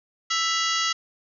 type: harmonic tone with a mistuned harmonic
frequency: 661 Hz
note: E5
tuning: 5 cents sharp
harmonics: 2 / 3 / 4 / 5 / 6 / 7 / 8 / 9 / 10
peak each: -27 / -29 / -30 / -31 / -32 / -32 / -33 / -34 / -34 dBFS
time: 0.3-0.93 s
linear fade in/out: 10 ms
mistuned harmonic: 4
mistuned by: +130 cents
effects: none